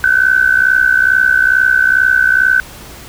sine tone with amplitude modulation, 1521 Hz, F#6, 47 cents sharp, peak -4 dBFS, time 0.04-2.6 s, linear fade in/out 0 ms, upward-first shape sine, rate 62.3 Hz, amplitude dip 80%, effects added 60 Hz sine -38 dBFS peak until 3.08 s + pink hiss -34 dBFS RMS until 3.08 s

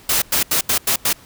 white noise bursts at uneven times, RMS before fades -17 dBFS, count 6, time 0.09-0.22 / 0.32-0.43 / 0.51-0.61 / 0.69-0.78 / 0.87-0.96 / 1.05-1.13 s, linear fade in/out 5 ms, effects pink hiss -46 dBFS RMS until 1.25 s

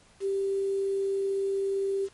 sine tone with quantisation, 392 Hz, G4, in tune, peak -25 dBFS, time 0.2-2.09 s, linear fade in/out 50 ms, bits 8, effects pink hiss -59 dBFS RMS until 2.13 s + MP3 48 kbps

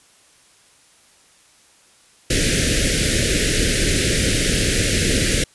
pink band-stop noise, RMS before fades -18 dBFS, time 2.3-5.44 s, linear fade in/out 5 ms, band 560 to 1600 Hz, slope 48 dB/octave, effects white hiss -53 dBFS RMS until 5.54 s + resampled to 24000 Hz

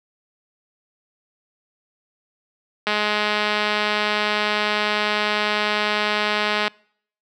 click train, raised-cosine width 0.3 ms, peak -5 dBFS, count 801, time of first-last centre 2.87-6.68 s, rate 210 Hz, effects noise-tail reverb RT60 0.6 s tail -26 dB re dry + high-pass 200 Hz 12 dB/octave

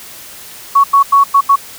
sine tone bursts at uneven times, 1115 Hz, C#6, 10 cents sharp, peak -4 dBFS, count 5, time 0.75-0.84 / 0.93-1.03 / 1.12-1.24 / 1.34-1.41 / 1.49-1.56 s, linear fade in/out 10 ms, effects white hiss -33 dBFS RMS until 1.78 s

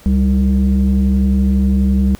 sine tone pair together, 69.3 / 196.01 Hz, C#2 / G3, 0 / 0 cents, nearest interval octave + tritone, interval 1800 cents, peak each -11 dBFS, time 0.06-2.15 s, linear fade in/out 0 ms, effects tanh soft clip ceiling -7 dBFS + pink hiss -44 dBFS RMS until 2.19 s

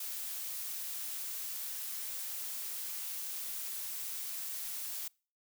blue noise, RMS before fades -40 dBFS, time 0-5.08 s, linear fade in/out 5 ms, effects noise-tail reverb RT60 0.4 s tail -26 dB re dry

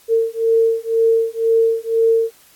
sine beating tone pair, 452.9 / 454.9 Hz, A#4 / A#4, -50 / -42 cents, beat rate 2 Hz, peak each -16 dBFS, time 0.08-2.31 s, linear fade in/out 50 ms, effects white hiss -50 dBFS RMS until 2.55 s + AAC 64 kbps

